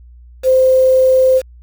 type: tone with quantisation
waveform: sine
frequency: 519 Hz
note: C5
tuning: 14 cents flat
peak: -7 dBFS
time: 0.43-1.42 s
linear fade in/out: 50 ms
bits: 5
effects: added 60 Hz sine -37 dBFS peak until 1.62 s